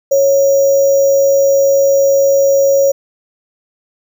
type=tone with sample-and-hold; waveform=sine; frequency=551 Hz; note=C#5; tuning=11 cents flat; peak=-7 dBFS; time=0.11-2.92 s; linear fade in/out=10 ms; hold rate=6300 Hz; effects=none